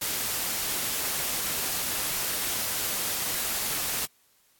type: noise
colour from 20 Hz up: white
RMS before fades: -29 dBFS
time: 0.01-4.06 s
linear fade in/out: 10 ms
effects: white hiss -64 dBFS RMS until 4.59 s + AAC 64 kbps